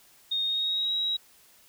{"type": "tone with pitch glide", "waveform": "sine", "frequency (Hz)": [3700, 3844], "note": ["A#7", "B7"], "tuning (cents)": [-14, -48], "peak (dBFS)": -25, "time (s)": [0.31, 1.17], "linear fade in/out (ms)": 10, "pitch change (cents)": 66, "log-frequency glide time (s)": [0.45, 0.93], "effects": ["white hiss -58 dBFS RMS until 1.68 s"]}